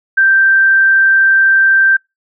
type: tone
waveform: sine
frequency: 1568 Hz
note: G6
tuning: in tune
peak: -6 dBFS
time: 0.17-1.97 s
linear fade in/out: 10 ms
effects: noise-tail reverb RT60 0.2 s tail -26 dB re dry